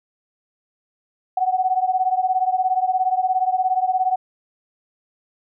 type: beating tone pair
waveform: sine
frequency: 740 / 757 Hz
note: F#5 / F#5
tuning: 0 / +39 cents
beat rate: 17 Hz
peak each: -19 / -21 dBFS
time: 1.37-4.16 s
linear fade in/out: 5 ms
effects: none